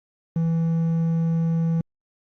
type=tone with quantisation; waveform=triangle; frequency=164.81 Hz; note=E3; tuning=in tune; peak=-17 dBFS; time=0.36-1.81 s; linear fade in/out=2 ms; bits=7; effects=low-pass 2000 Hz 12 dB/octave + Opus 48 kbps